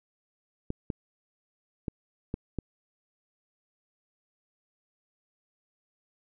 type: clicks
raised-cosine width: 3 ms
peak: -18 dBFS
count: 5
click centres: 0.704 / 0.902 / 1.882 / 2.341 / 2.587 s
effects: none